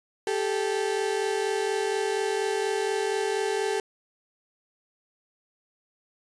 35% pulse tone pair together, 392 / 436.2 Hz, G4 / A4, 0 / -15 cents, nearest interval major second, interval 185 cents, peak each -26 dBFS, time 0.27-3.8 s, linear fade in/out 2 ms, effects resampled to 24000 Hz

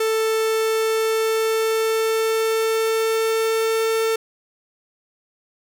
45% pulse tone with pitch glide, 442.5 to 447.6 Hz, A4 to A4, +10 to +30 cents, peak -18 dBFS, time 0-4.16 s, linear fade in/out 5 ms, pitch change +20 cents, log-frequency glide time 0.36-3.91 s, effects none

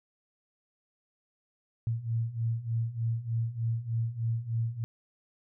sine beating tone pair, 112.9 / 116.2 Hz, A2 / A#2, +45 / -5 cents, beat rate 3.3 Hz, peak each -33 / -30 dBFS, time 1.87-4.84 s, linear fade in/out 0 ms, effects none

